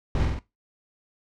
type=noise with echo; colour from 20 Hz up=brown; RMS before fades=-24 dBFS; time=0.15-0.25 s; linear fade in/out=2 ms; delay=47 ms; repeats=3; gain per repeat=-3 dB; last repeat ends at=0.391 s; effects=noise-tail reverb RT60 0.2 s tail -17 dB re dry + low-pass 5000 Hz 12 dB/octave

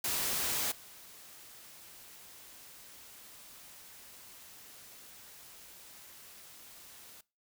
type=noise with level steps; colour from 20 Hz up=white; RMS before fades=-33 / -53 dBFS; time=0.04-7.21 s; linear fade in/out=5 ms; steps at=0.71 s; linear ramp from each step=10 ms; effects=noise-tail reverb RT60 0.3 s tail -22 dB re dry

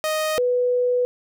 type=tone pair in turn; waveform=sawtooth / sine; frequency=622.3 / 493.9 Hz; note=D#5 / B4; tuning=0 / 0 cents; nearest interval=major third; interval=400 cents; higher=first; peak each=-17 dBFS; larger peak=neither; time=0.04-0.38 / 0.38-1.05 s; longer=second; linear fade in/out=0 ms; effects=none

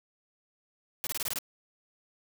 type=noise bursts; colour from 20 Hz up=white; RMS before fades=-33 dBFS; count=7; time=1.04-1.387 s; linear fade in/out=0 ms; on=29 ms; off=24 ms; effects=none

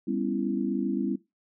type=chord; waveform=sine; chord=C# half-diminished seventh; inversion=second; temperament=just; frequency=199.57 / 249.5 / 277.2 / 332.6 Hz; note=G3 / B3 / C#4 / E4; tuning=+31 / +18 / 0 / +16 cents; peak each=-31 dBFS; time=0.07-1.16 s; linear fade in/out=10 ms; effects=noise-tail reverb RT60 0.2 s tail -17 dB re dry

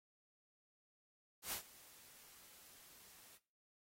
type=noise with ADSR envelope; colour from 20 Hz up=white; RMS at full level=-41 dBFS; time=1.42-3.39 s; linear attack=100 ms; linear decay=100 ms; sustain=-21 dB; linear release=36 ms; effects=noise-tail reverb RT60 0.4 s tail -20 dB re dry + AAC 48 kbps

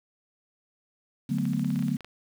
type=chord; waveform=sine; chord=B minor seventh; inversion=first; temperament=equal; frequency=146.83 / 185 / 220 / 246.9 Hz; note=D3 / F#3 / A3 / B3; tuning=0 / 0 / 0 / 0 cents; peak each=-30 dBFS; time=1.29-1.97 s; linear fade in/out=10 ms
type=clicks; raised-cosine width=0.3 ms; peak=-28 dBFS; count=12; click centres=1.385 / 1.454 / 1.534 / 1.595 / 1.646 / 1.704 / 1.759 / 1.792 / 1.825 / 1.883 / 2.007 / 2.046 s
effects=8-bit

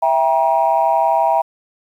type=chord; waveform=sine; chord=E diminished; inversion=none; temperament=just; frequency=659.3 / 791.1 / 949.3 Hz; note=E5 / G5 / Bb5; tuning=0 / +16 / +31 cents; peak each=-16 dBFS; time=0.02-1.42 s; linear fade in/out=10 ms; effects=tanh soft clip ceiling -4 dBFS + 8-bit

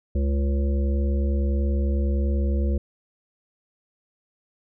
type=harmonic tone with a mistuned harmonic; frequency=69.3 Hz; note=C#2; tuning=in tune; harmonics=1 / 3 / 5 / 7 / 8; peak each=-20 / -30 / -34 / -37 / -38 dBFS; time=0.15-2.78 s; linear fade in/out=5 ms; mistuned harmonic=3; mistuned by=+25 cents; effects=none

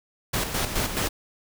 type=noise with tremolo; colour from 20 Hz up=pink; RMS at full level=-25 dBFS; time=0.33-1.09 s; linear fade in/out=10 ms; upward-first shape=square; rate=4.7 Hz; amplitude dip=55%; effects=none

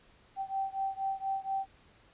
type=beating tone pair; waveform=sine; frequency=775 / 779.2 Hz; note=G5 / G5; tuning=-20 / -11 cents; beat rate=4.2 Hz; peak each=-34 / -35 dBFS; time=0.36-1.67 s; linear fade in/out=50 ms; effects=pink hiss -62 dBFS RMS until 2.13 s + resampled to 8000 Hz

